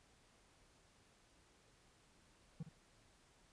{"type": "tone with echo", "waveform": "triangle", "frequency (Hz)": 159.7, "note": "D#3", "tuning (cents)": 45, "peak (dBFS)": -40, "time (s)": [2.6, 2.63], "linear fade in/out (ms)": 5, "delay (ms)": 61, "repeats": 1, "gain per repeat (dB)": -10, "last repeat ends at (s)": 2.691, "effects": ["pink hiss -70 dBFS RMS until 3.52 s", "resampled to 22050 Hz"]}